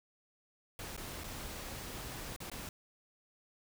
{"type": "noise with dropouts", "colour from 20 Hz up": "pink", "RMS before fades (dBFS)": -44, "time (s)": [0.79, 2.69], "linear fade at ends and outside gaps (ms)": 2, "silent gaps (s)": [[0.966, 0.976], [1.237, 1.241], [2.363, 2.403], [2.5, 2.516]], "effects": []}